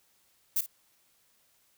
violet noise with echo, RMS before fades -27 dBFS, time 0.56-0.61 s, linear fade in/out 5 ms, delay 53 ms, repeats 1, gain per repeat -14 dB, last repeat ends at 0.663 s, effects white hiss -68 dBFS RMS until 1.77 s

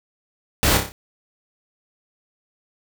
pink noise with echo, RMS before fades -18 dBFS, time 0.63-0.77 s, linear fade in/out 0 ms, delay 30 ms, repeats 5, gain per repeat -5 dB, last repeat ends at 0.92 s, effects none

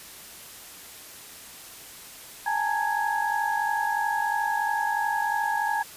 sine tone cluster, 821 / 864 / 915 / 1660 Hz, G#5 / A5 / A#5 / G#6, -20 / -32 / -32 / -1 cents, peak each -29 dBFS, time 2.46-5.83 s, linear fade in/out 5 ms, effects white hiss -44 dBFS RMS until 5.96 s + resampled to 32000 Hz

